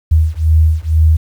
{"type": "beating tone pair", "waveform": "sine", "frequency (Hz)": [78.2, 80.3], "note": ["D#2", "E2"], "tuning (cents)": [9, -45], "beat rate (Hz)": 2.1, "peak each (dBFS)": -11, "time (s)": [0.11, 1.17], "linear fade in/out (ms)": 10, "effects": ["7-bit"]}